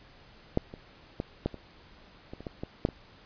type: clicks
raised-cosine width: 2 ms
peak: -10 / -28 / -17 / -14 / -27 / -26 / -29 / -22 / -21 / -10 / -23 dBFS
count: 11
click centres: 0.574 / 0.739 / 1.201 / 1.46 / 1.543 / 2.335 / 2.406 / 2.468 / 2.635 / 2.851 / 2.888 s
effects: pink hiss -55 dBFS RMS until 3.25 s + resampled to 11025 Hz